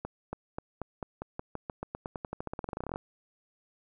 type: accelerating click train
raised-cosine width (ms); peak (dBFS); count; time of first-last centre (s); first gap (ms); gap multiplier
1; -21; 30; 0.05-2.959; 280; 0.91
effects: none